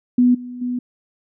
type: tone with level steps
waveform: sine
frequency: 246.9 Hz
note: B3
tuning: in tune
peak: -10 / -29 / -20 dBFS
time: 0.18-0.79 s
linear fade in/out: 5 ms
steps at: 0.34 / 0.61 s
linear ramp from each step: 10 ms
effects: none